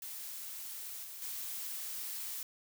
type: noise with level steps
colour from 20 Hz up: blue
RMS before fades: -44 / -47 / -41 dBFS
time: 0.02-2.43 s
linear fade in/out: 2 ms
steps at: 1.04 / 1.22 s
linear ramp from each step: 2 ms
effects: none